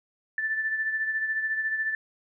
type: beating tone pair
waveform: sine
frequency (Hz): 1760 / 1774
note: A6 / A6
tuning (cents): 0 / +14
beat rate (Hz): 14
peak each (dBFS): -26 / -35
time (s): 0.38-1.95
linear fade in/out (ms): 2
effects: none